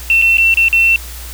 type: tone with dropouts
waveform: sine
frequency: 2699 Hz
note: E7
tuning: 40 cents sharp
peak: -7 dBFS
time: 0.1-0.96 s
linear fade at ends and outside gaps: 1 ms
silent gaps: 0.216-0.222 / 0.371-0.382 / 0.541-0.572 / 0.684-0.728 s
effects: added 60 Hz sine -28 dBFS peak until 1.33 s + white hiss -32 dBFS RMS until 1.33 s